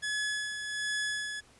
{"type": "tone with tremolo", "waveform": "sawtooth", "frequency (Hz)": 1700, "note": "G#6", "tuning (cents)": 40, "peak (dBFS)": -26, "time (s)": [0.02, 1.41], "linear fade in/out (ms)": 20, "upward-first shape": "sine", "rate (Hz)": 1.3, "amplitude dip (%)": 50, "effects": ["pink hiss -60 dBFS RMS until 1.59 s", "resampled to 24000 Hz"]}